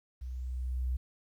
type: tone with level ramp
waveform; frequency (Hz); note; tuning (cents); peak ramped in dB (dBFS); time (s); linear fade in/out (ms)
sine; 63; B1; +35; -37 to -28; 0.21-0.97; 10
effects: 11-bit